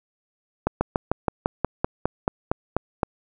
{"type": "slowing click train", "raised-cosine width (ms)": 1, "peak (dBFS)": -6, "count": 13, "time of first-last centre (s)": [0.67, 3.032], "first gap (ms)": 140, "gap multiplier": 1.06, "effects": []}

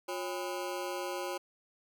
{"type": "ring-modulated tone", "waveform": "25% pulse", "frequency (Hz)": 453.6, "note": "A#4", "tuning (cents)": -47, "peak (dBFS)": -28, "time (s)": [0.08, 1.38], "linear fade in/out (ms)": 10, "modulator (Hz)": 96.3, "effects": []}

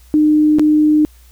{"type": "tone with dropouts", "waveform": "sine", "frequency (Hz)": 303.9, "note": "D#4", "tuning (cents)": -41, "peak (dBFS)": -8, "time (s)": [0.14, 1.05], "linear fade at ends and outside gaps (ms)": 0, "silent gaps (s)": [0.586, 0.595], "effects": ["added 60 Hz sine -42 dBFS peak until 1.31 s", "white hiss -51 dBFS RMS until 1.31 s"]}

